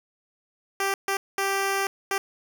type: tone bursts at uneven times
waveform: 10% pulse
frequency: 392 Hz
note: G4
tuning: in tune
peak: -15 dBFS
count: 4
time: 0.8-0.94 / 1.08-1.17 / 1.38-1.87 / 2.11-2.18 s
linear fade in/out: 2 ms
effects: none